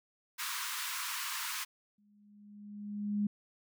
pink high-pass noise, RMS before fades -38 dBFS, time 0.38-1.65 s, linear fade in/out 20 ms, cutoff 950 Hz, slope 96 dB/octave
sine tone with exponential growth, 206.3 Hz, G#3, 11 cents flat, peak -27 dBFS, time 1.98-3.27 s, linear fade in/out 5 ms, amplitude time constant 280 ms
effects none

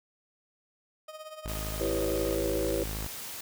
30% pulse tone with tremolo, 622.3 Hz, D#5, in tune, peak -36 dBFS, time 1.08-2.36 s, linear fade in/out 5 ms, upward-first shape triangle, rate 17 Hz, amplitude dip 75%
sawtooth tone, 53 Hz, G#1, 36 cents sharp, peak -30 dBFS, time 1.45-3.07 s, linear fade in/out 5 ms
white noise, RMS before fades -40 dBFS, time 1.48-3.41 s, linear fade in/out 5 ms
sine chord, C# half-diminished seventh, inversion first, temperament equal, 329.6 / 392 / 493.9 / 554.4 Hz, E4 / G4 / B4 / C#5, 0 / 0 / 0 / 0 cents, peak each -33 / -33 / -33 / -34 dBFS, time 1.8-2.84 s, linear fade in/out 10 ms
effects none

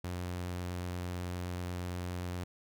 sawtooth tone, 89.2 Hz, F2, 37 cents sharp, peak -32 dBFS, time 0.04-2.44 s, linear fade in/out 5 ms, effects none

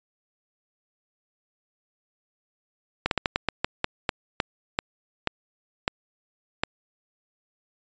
slowing click train, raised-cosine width 0.3 ms, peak -6 dBFS, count 14, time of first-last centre 3.06-6.635 s, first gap 52 ms, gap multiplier 1.25, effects resampled to 16000 Hz

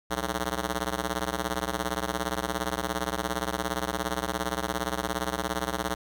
5% pulse ring-modulated tone, 123.47 Hz, B2, in tune, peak -14 dBFS, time 0.1-5.95 s, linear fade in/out 5 ms, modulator 53.1 Hz, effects none

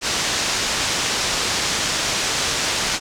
white low-pass noise, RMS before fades -22 dBFS, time 0.01-3 s, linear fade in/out 50 ms, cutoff 6900 Hz, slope 24 dB/octave, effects none

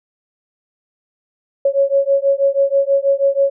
sine beating tone pair, 550 / 556.2 Hz, C#5 / C#5, -14 / +6 cents, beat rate 6.2 Hz, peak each -15 dBFS, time 1.65-3.5 s, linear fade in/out 5 ms, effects none

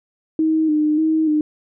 sine tone with vibrato, 310 Hz, D#4, 6 cents flat, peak -14 dBFS, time 0.39-1.41 s, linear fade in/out 2 ms, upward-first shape square, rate 1.7 Hz, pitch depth 36 cents each way, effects none

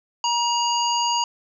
harmonic tone, 950 Hz, A#5, 33 cents sharp, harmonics 1 / 3 / 5 / 7, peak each -21 / -26 / -28 / -29 dBFS, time 0.24-1.24 s, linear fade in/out 2 ms, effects none

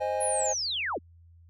triangle chord, Ab major, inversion first, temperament equal with one note detuned, 523.3 / 622.3 / 821.5 Hz, C5 / Eb5 / Ab5, 0 / 0 / -19 cents, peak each -29 dBFS, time 0-0.54 s, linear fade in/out 20 ms
sine linear sweep, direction down, 10710 to 143.6 Hz, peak -28 dBFS, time 0.2-0.99 s, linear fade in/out 20 ms
effects added 84 Hz sine -52 dBFS peak until 1.49 s

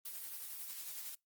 blue noise with tremolo, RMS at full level -44 dBFS, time 0.05-1.15 s, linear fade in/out 5 ms, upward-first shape sine, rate 11 Hz, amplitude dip 35%, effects noise-tail reverb RT60 0.2 s tail -25 dB re dry + Opus 32 kbps

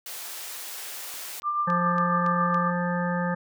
white high-pass noise, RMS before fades -37 dBFS, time 0.06-1.4 s, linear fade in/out 2 ms, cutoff 500 Hz, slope 12 dB/octave
click train, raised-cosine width 0.2 ms, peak -25 dBFS, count 6, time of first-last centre 1.14-2.544 s, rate 3.56 Hz
sine tone with tremolo, 1189 Hz, D6, 21 cents sharp, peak -21 dBFS, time 1.43-2.72 s, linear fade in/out 50 ms, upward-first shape triangle, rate 7.3 Hz, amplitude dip 50%
harmonic tone, 175.9 Hz, F3, 13 cents sharp, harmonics 1 / 3 / 5 / 7 / 9 / 10, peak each -26 / -31 / -33 / -34 / -36 / -36 dBFS, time 1.67-3.35 s, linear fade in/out 10 ms
effects none

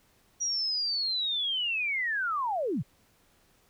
sine linear sweep, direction down, 5800 to 92.5 Hz, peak -27 dBFS, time 0.4-2.83 s, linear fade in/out 20 ms, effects pink hiss -65 dBFS RMS until 3.69 s

